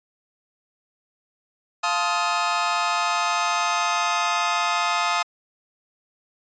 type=chord; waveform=sawtooth; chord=F dominant seventh; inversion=none; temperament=just; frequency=698.5 / 873.1 / 1047.7 / 1257.2 Hz; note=F5 / A5 / C6 / Eb6; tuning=0 / -14 / +2 / +18 cents; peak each=-23 / -23 / -25 / -20 dBFS; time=1.83-5.23 s; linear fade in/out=10 ms; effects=resampled to 16000 Hz